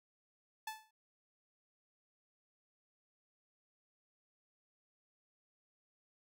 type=tone with exponential decay; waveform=sawtooth; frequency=872 Hz; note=A5; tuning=16 cents flat; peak=-34 dBFS; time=0.67-0.91 s; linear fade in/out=5 ms; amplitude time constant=52 ms; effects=none